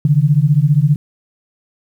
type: beating tone pair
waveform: sine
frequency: 139.7 / 154.7 Hz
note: C#3 / D#3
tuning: +14 / -10 cents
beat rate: 15 Hz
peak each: -12 dBFS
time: 0.05-0.96 s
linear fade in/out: 2 ms
effects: 8-bit